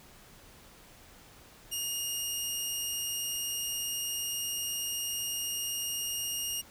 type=tone; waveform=15% pulse; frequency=2842 Hz; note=F7; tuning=30 cents sharp; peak=-25 dBFS; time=1.71-6.62 s; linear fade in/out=20 ms; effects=pink hiss -55 dBFS RMS until 6.7 s